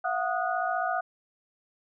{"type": "tone cluster", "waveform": "sine", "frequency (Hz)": [679, 734, 1240, 1462], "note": ["F5", "F#5", "D#6", "F#6"], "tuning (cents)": [-49, -14, -6, -21], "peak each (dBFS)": [-32, -29, -33, -33], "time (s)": [0.04, 1.01], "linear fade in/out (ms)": 10, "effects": []}